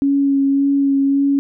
sine tone with vibrato, 277.2 Hz, C#4, in tune, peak -12 dBFS, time 0.02-1.39 s, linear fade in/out 0 ms, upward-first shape sine, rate 1.8 Hz, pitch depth 15 cents each way, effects none

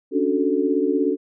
sine chord, D major seventh, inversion third, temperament equal, 277.2 / 293.7 / 370 / 440 Hz, C#4 / D4 / F#4 / A4, 0 / 0 / 0 / 0 cents, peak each -23 / -23 / -23 / -23 dBFS, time 0.11-1.17 s, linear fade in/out 50 ms, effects none

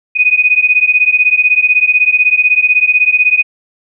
sine beating tone pair, 2482 / 2498 Hz, D#7 / D#7, -5 / +6 cents, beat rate 16 Hz, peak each -10 dBFS, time 0.15-3.43 s, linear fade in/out 20 ms, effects none

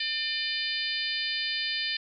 harmonic tone, 600 Hz, D5, 37 cents sharp, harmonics 3 / 4 / 5 / 6 / 7 / 8, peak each -35 / -35 / -35 / -35 / -35 / -35 dBFS, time 0-1.97 s, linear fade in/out 5 ms, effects none

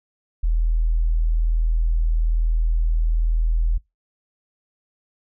sine tone, 40.57 Hz, E1, 27 cents flat, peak -16 dBFS, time 0.43-3.78 s, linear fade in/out 10 ms, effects noise-tail reverb RT60 0.2 s tail -23 dB re dry

